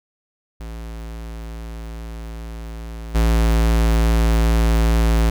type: tone with level steps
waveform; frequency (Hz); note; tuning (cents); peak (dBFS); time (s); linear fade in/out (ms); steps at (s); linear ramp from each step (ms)
square; 56.1; A1; +34; -30 / -14; 0.6-5.3; 5; 3.14; 20
effects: none